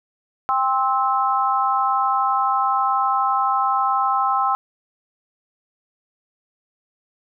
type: tone cluster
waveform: sine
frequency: 793 / 1052 / 1304 Hz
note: G5 / C6 / E6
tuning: +20 / +9 / -19 cents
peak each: -21 dBFS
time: 0.49-4.55 s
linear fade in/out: 0 ms
effects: none